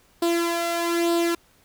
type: tone with flanger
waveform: sawtooth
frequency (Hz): 340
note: F4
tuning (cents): -46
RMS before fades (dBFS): -23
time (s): 0.22-1.35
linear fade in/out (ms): 5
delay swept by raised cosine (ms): 0.23 to 1.43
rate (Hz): 1.1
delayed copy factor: +0.6
effects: pink hiss -59 dBFS RMS until 1.64 s